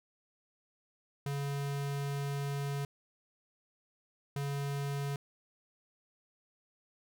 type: tone bursts at uneven times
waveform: square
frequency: 141 Hz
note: C#3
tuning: 30 cents sharp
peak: -34 dBFS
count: 2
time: 1.26-2.85 / 4.36-5.16 s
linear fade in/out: 2 ms
effects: none